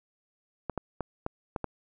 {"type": "clicks", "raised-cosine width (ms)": 1, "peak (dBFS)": -17, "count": 6, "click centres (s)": [0.697, 0.777, 1.007, 1.264, 1.562, 1.643], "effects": []}